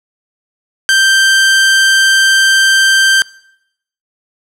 sawtooth tone, 1568 Hz, G6, in tune, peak -3 dBFS, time 0.89-3.22 s, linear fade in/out 0 ms, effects noise-tail reverb RT60 0.8 s tail -23 dB re dry + low-pass 10000 Hz 12 dB/octave

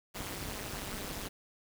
pink noise with amplitude modulation, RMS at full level -36 dBFS, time 0.14-1.29 s, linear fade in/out 20 ms, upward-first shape sine, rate 202 Hz, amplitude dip 100%, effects none

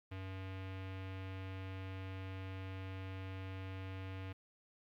square tone with low-pass filter, 95 Hz, F#2, 46 cents sharp, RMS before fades -45 dBFS, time 0.11-4.33 s, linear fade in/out 10 ms, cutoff 2700 Hz, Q 2.1, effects 12-bit

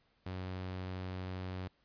sawtooth tone, 92.5 Hz, F#2, in tune, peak -35 dBFS, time 0.26-1.68 s, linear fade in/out 5 ms, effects pink hiss -73 dBFS RMS until 1.84 s + resampled to 11025 Hz

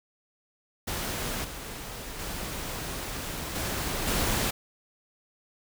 pink noise with level steps, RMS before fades -32 / -39 / -35 / -31 / -27 dBFS, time 0.87-4.51 s, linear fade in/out 10 ms, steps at 1.44 / 2.19 / 3.55 / 4.07 s, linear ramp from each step 5 ms, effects none

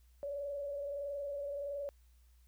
sine tone with frequency modulation, 568 Hz, C#5, 42 cents sharp, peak -37 dBFS, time 0.23-1.89 s, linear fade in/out 0 ms, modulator 21.5 Hz, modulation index 0.57, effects added 60 Hz sine -61 dBFS peak until 2.47 s + white hiss -75 dBFS RMS until 2.47 s

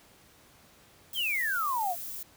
violet noise, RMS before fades -39 dBFS, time 1.13-2.23 s, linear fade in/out 2 ms
sine exponential sweep, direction down, 3325 to 659.3 Hz, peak -27 dBFS, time 1.14-1.96 s, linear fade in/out 50 ms
effects pink hiss -58 dBFS RMS until 2.36 s + high-pass 60 Hz 12 dB/octave

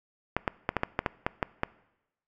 clicks, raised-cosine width 0.5 ms, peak -10 dBFS, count 10, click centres 0.366 / 0.478 / 0.691 / 0.767 / 0.834 / 0.991 / 1.062 / 1.265 / 1.428 / 1.634 s, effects noise-tail reverb RT60 0.9 s tail -21 dB re dry

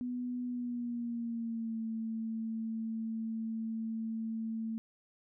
sine tone with pitch glide, 246.9 to 223.8 Hz, B3 to A3, 0 to +30 cents, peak -34 dBFS, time 0.01-4.78 s, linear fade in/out 0 ms, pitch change -170 cents, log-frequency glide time 0.45-1.81 s, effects none

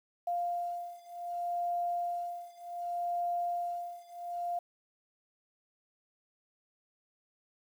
sine beating tone pair, 698.5 / 699.16 Hz, F5 / F5, 0 / +2 cents, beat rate 0.66 Hz, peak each -35 / -36 dBFS, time 0.27-4.59 s, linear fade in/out 5 ms, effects 10-bit

